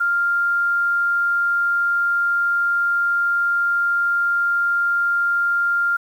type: tone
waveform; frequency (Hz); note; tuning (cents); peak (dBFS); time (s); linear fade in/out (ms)
sine; 1396.9; F6; 0; -16; 0-5.97; 10
effects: 8-bit